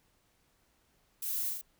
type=noise with echo; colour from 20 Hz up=violet; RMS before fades=-37 dBFS; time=1.22-1.5 s; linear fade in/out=5 ms; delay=38 ms; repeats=3; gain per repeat=-2 dB; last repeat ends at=1.614 s; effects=pink hiss -71 dBFS RMS until 1.79 s